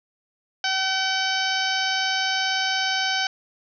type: harmonic tone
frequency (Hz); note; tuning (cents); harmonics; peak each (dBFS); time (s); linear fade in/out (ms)
763; G5; -47; 1 / 2 / 3 / 4 / 5 / 6 / 7 / 8; -28 / -26 / -31 / -28 / -33 / -31 / -31 / -37; 0.64-3.27; 2
effects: none